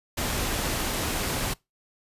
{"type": "noise", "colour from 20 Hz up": "pink", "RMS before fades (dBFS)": -28, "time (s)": [0.17, 1.54], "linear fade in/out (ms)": 10, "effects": ["noise-tail reverb RT60 0.2 s tail -23 dB re dry", "resampled to 32000 Hz"]}